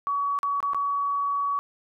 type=tone with dropouts; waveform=sine; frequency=1131 Hz; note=C#6; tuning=34 cents sharp; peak=-23 dBFS; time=0.07-1.59 s; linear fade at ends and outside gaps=0 ms; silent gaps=0.389-0.431 / 0.604-0.628 / 0.734-0.746 s; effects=none